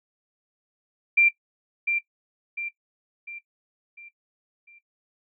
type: tone with echo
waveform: sine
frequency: 2368 Hz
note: D7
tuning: 14 cents sharp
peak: -14 dBFS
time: 1.17-1.29 s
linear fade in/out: 10 ms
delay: 700 ms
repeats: 5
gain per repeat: -7 dB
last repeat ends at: 4.79 s
effects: noise-tail reverb RT60 0.1 s tail -18 dB re dry